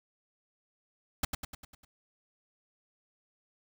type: noise with echo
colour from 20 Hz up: pink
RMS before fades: -28 dBFS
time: 1.23-1.25 s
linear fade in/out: 5 ms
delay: 100 ms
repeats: 6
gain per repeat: -5 dB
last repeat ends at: 1.85 s
effects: none